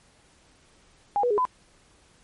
sine tone with pitch steps, 815 / 487.7 / 415.5 / 1007 Hz, G#5 / B4 / G#4 / B5, -33 / -22 / +1 / +33 cents, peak -20 dBFS, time 1.16-1.452 s, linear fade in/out 0 ms, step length 73 ms, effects pink hiss -59 dBFS RMS until 2.23 s + MP3 48 kbps

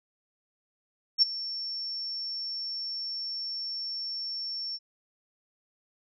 sine tone with ADSR envelope, 5440 Hz, F8, 46 cents flat, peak -15 dBFS, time 1.18-4.79 s, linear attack 42 ms, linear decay 17 ms, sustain -17 dB, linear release 41 ms, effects none

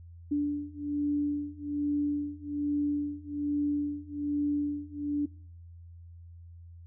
sine beating tone pair, 290.5 / 291.7 Hz, D4 / D4, -19 / -12 cents, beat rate 1.2 Hz, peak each -31 / -30 dBFS, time 0.31-5.26 s, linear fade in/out 10 ms, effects noise-tail reverb RT60 0.5 s tail -22 dB re dry + added 85 Hz sine -46 dBFS peak until 6.86 s

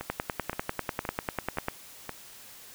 two click trains, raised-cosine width 0.5 ms, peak -19 / -13 dBFS, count 5 / 17, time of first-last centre 0.01-2.093 / 0.1-1.684 s, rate 1.92 / 10.1 Hz, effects white hiss -49 dBFS RMS until 2.74 s

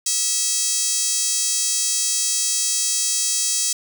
5% pulse tone with high-pass filter, 650 Hz, E5, 24 cents flat, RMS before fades -21 dBFS, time 0.06-3.73 s, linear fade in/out 5 ms, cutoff 6800 Hz, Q 0.91, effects none

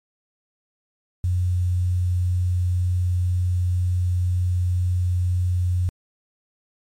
sine tone with quantisation, 89.8 Hz, F2, 49 cents sharp, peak -18 dBFS, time 1.24-5.89 s, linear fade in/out 0 ms, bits 8, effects MP3 64 kbps

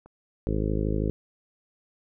click, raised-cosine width 1 ms, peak -35 dBFS, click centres 0.06 s
harmonic tone, 52.7 Hz, G#1, 26 cents sharp, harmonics 1 / 2 / 3 / 4 / 5 / 6 / 7 / 8 / 9 / 10, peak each -28 / -31 / -32 / -33 / -37 / -33 / -37 / -34 / -39 / -40 dBFS, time 0.47-1.1 s, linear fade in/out 0 ms
effects none

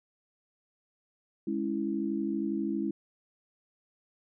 sine chord, C# minor, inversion second, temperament equal, 207.7 / 277.2 / 329.6 Hz, G#3 / C#4 / E4, 0 / 0 / 0 cents, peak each -33 / -34 / -32 dBFS, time 1.47-2.91 s, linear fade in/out 5 ms, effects none

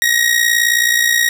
sawtooth tone with amplitude modulation, 1889 Hz, A#6, 22 cents sharp, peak -5 dBFS, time 0.02-1.29 s, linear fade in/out 0 ms, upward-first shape sine, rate 58.9 Hz, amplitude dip 65%, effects none

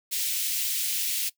white high-pass noise, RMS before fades -28 dBFS, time 0.11-1.3 s, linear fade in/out 20 ms, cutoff 2400 Hz, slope 24 dB/octave, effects noise-tail reverb RT60 0.1 s tail -19 dB re dry

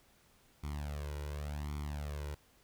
sawtooth tone with flanger, 73.42 Hz, D2, in tune, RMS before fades -40 dBFS, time 0.63-2.35 s, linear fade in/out 10 ms, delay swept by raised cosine 0.89 to 2.09 ms, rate 0.89 Hz, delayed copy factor +0.85, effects pink hiss -67 dBFS RMS until 2.63 s

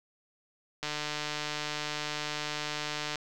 click train, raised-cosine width 0.2 ms, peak -16 dBFS, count 350, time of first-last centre 0.83-3.157 s, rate 150 Hz, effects none

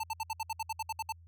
square tone bursts, 886 Hz, A5, 12 cents sharp, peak -33 dBFS, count 12, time 0-1.124 s, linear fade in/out 5 ms, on 35 ms, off 64 ms, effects added 84 Hz sine -53 dBFS peak until 1.27 s

